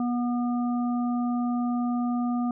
harmonic tone, 242.6 Hz, B3, 31 cents flat, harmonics 1 / 3 / 5, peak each -24 / -34 / -38 dBFS, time 0-2.51 s, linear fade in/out 2 ms, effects none

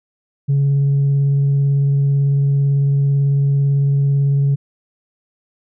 sine tone with vibrato, 139.8 Hz, C#3, 15 cents sharp, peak -10 dBFS, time 0.48-4.56 s, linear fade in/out 20 ms, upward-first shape square, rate 18 Hz, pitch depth 8 cents each way, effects tanh soft clip ceiling -10 dBFS

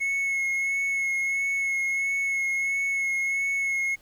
triangle tone with vibrato, 2184 Hz, C#7, 26 cents flat, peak -22 dBFS, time 0-3.96 s, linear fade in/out 20 ms, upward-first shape sine, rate 1.5 Hz, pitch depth 19 cents each way, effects pink hiss -58 dBFS RMS until 4.01 s

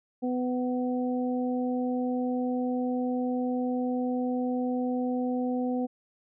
harmonic tone, 250 Hz, B3, 21 cents sharp, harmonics 1 / 2 / 3, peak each -27 / -33 / -37 dBFS, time 0.22-5.87 s, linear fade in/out 20 ms, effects none

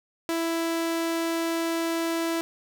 sawtooth tone, 331.3 Hz, E4, 9 cents sharp, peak -21 dBFS, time 0.29-2.41 s, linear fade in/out 0 ms, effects none

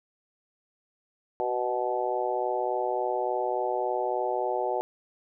harmonic tone with a mistuned harmonic, 123.47 Hz, B2, in tune, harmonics 3 / 4 / 5 / 6 / 7, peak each -32 / -32 / -32 / -32 / -32 dBFS, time 1.4-4.81 s, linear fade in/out 0 ms, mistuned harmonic 3, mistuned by +22 cents, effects none

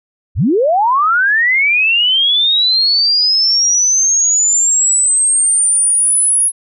sine linear sweep, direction up, 49 to 10548 Hz, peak -9 dBFS, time 0.35-6.52 s, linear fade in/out 50 ms, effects none

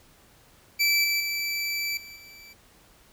25% pulse tone with level steps, 2322 Hz, D7, 20 cents flat, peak -16 / -19 / -23 / -38 / -42 dBFS, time 0.79-2.54 s, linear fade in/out 20 ms, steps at 1.04 / 1.2 / 1.97 / 2.16 s, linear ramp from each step 2 ms, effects pink hiss -57 dBFS RMS until 3.12 s

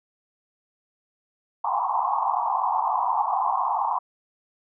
white band-pass noise, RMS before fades -24 dBFS, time 1.64-3.99 s, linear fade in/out 10 ms, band 730 to 1100 Hz, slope 96 dB/octave, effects none

